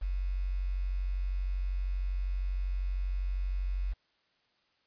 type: tone with quantisation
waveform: sine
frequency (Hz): 46.34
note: F#1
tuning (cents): +3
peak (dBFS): -29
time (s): 0.01-3.94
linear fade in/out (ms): 20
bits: 9
effects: white hiss -72 dBFS RMS until 4.86 s + resampled to 11025 Hz